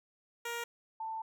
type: tone pair in turn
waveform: 10% pulse / sine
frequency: 470.5 / 888.2 Hz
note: A#4 / A5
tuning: +16 / +16 cents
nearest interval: major seventh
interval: 1100 cents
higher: second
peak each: -28 / -36 dBFS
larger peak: first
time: 0.45-0.64 / 1-1.22 s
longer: second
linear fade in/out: 5 ms
effects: none